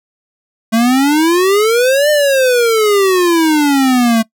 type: exponential two-way sweep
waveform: square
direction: up then down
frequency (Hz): 220.6 to 606 to 220.6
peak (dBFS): -9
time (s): 0.72-4.23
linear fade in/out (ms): 20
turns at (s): 2.1
effects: noise-tail reverb RT60 0.1 s tail -21 dB re dry